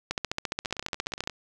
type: two click trains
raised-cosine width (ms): 0.2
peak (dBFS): -22 / -11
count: 12 / 18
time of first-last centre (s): 0.65-1.297 / 0.11-1.274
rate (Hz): 17 / 14.6
effects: none